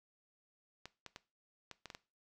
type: clicks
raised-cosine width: 0.2 ms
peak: -29 dBFS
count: 7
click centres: 0.856 / 1.063 / 1.161 / 1.713 / 1.857 / 1.902 / 1.949 s
effects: noise-tail reverb RT60 0.3 s tail -18 dB re dry